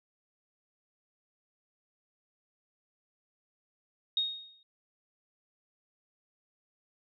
sine tone with exponential decay, 3729 Hz, A#7, in tune, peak -24 dBFS, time 4.17-4.63 s, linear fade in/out 2 ms, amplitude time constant 100 ms, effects none

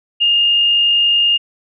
sine tone with frequency modulation, 2828 Hz, F7, 21 cents sharp, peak -10 dBFS, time 0.2-1.38 s, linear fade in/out 20 ms, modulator 50.7 Hz, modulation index 0.5, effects none

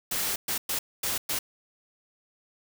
white noise bursts at uneven times, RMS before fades -29 dBFS, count 5, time 0.11-0.36 / 0.48-0.58 / 0.69-0.79 / 1.03-1.18 / 1.29-1.39 s, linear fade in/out 5 ms, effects none

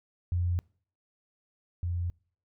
sine tone pair in turn, 88 / 87.14 Hz, F2 / F2, +14 / -3 cents, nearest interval unison, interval 17 cents, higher first, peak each -25 / -28 dBFS, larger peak first, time 0.32-0.59 / 1.83-2.1 s, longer neither, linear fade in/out 0 ms, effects noise-tail reverb RT60 0.5 s tail -26 dB re dry

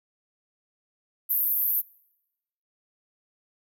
pink band-pass noise, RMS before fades -25 dBFS, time 1.29-1.82 s, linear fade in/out 20 ms, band 12000 to 15000 Hz, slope 96 dB/octave, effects noise-tail reverb RT60 0.9 s tail -25 dB re dry

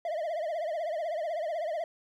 triangle tone with vibrato, 646 Hz, E5, 35 cents flat, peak -28 dBFS, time 0.05-1.84 s, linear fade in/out 2 ms, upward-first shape triangle, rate 16 Hz, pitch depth 160 cents each way, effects none

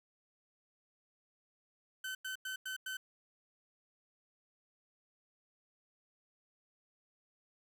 30% pulse tone bursts, 1526 Hz, G6, 47 cents flat, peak -36 dBFS, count 5, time 2.04-2.97 s, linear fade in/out 5 ms, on 110 ms, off 95 ms, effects none

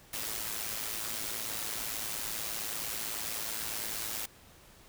white noise with amplitude modulation, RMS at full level -34 dBFS, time 0.13-4.26 s, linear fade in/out 5 ms, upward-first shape sine, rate 109 Hz, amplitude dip 60%, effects pink hiss -57 dBFS RMS until 4.88 s

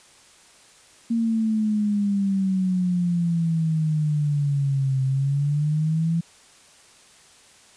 sine exponential two-way sweep, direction down then up, 232.3 to 131.8 to 168.4 Hz, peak -19 dBFS, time 1.1-6.21 s, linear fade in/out 10 ms, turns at 5.03 s, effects white hiss -52 dBFS RMS until 7.76 s + resampled to 22050 Hz

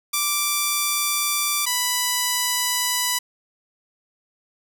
5% pulse tone pair in turn, 1172 / 989 Hz, D6 / B5, -4 / +2 cents, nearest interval minor third, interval 294 cents, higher first, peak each -8 dBFS, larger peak neither, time 0.13-1.66 / 1.66-3.19 s, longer neither, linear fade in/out 10 ms, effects none

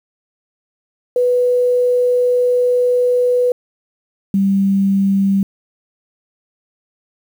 sine tone pair in turn, 493.9 / 196 Hz, B4 / G3, 0 / 0 cents, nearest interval octave + major third, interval 1600 cents, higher first, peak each -11 / -11 dBFS, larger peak neither, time 1.16-3.52 / 4.34-5.43 s, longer first, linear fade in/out 2 ms, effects 7-bit

